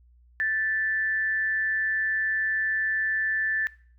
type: tone with amplitude modulation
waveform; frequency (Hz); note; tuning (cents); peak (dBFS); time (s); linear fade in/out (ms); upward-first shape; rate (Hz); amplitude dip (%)
sine; 1760; A6; 0; -21; 0.4-3.67; 0; sine; 193; 40
effects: noise-tail reverb RT60 0.5 s tail -20 dB re dry + added 60 Hz sine -54 dBFS peak until 3.98 s